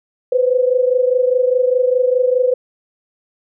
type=tone pair together; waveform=sine; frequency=498.4 / 523.3 Hz; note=B4 / C5; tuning=+16 / 0 cents; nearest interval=minor second; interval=84 cents; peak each=-13 / -17 dBFS; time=0.32-2.54 s; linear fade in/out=5 ms; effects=none